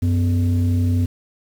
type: tone pair together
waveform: sine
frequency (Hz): 93.86 / 250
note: F#2 / B3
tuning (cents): +25 / +21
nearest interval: octave + perfect fourth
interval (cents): 1696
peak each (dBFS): -14 / -20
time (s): 0.02-1.06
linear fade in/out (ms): 10
effects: tanh soft clip ceiling -12 dBFS + 7-bit